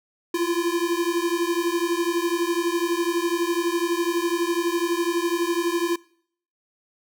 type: beating tone pair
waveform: square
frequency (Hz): 337.3 / 349.3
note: E4 / F4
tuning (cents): +40 / 0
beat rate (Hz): 12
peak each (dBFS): -25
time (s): 0.34-5.96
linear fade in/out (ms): 5
effects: noise-tail reverb RT60 0.6 s tail -22 dB re dry